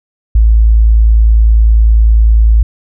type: tone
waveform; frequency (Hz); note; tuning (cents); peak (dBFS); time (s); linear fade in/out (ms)
sine; 55; A1; 0; -3; 0.35-2.63; 5
effects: none